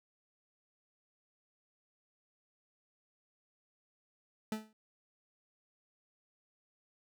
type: tone with exponential decay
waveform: 40% pulse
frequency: 217.1 Hz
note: A3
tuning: 23 cents flat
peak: -31 dBFS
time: 4.52-4.73 s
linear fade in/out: 2 ms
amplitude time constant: 44 ms
effects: none